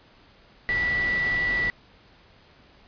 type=tone in noise; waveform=sine; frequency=1959 Hz; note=B6; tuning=15 cents flat; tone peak=-22 dBFS; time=0.69-1.7 s; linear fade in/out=0 ms; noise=pink; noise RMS=-34 dBFS; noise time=0.69-1.7 s; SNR=+9 dB; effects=pink hiss -55 dBFS RMS until 2.87 s + resampled to 11025 Hz